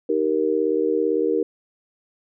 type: chord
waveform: sine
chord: Eb major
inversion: none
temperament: just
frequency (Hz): 311.1 / 388.9 / 466.7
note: Eb4 / G4 / Bb4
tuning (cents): 0 / -14 / +2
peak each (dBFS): -24 / -23 / -21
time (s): 0.09-1.43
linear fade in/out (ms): 5
effects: none